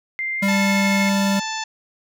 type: tone with pitch glide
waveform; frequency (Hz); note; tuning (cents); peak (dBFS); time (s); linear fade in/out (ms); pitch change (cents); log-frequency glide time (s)
sine; 2093 to 2162; C7 to C#7; 0 to -44; -22; 0.19-1.09; 0; +56; 0.35-0.57
type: tone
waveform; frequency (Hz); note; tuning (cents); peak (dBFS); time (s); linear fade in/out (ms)
square; 197.7; G3; +15; -18; 0.42-1.4; 10
type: harmonic tone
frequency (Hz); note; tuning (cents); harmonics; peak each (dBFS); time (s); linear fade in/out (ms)
880; A5; 0; 1 / 2 / 3 / 4 / 5 / 6 / 7 / 8; -28 / -31 / -33 / -34 / -35 / -36 / -36 / -37; 0.48-1.64; 5
effects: none